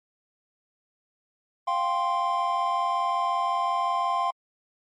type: chord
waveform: triangle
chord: F suspended second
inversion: none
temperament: equal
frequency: 698.5 / 784 / 1046.5 Hz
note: F5 / G5 / C6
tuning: 0 / 0 / 0 cents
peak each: -27 / -28 / -23 dBFS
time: 1.67-4.31 s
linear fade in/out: 10 ms
effects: MP3 48 kbps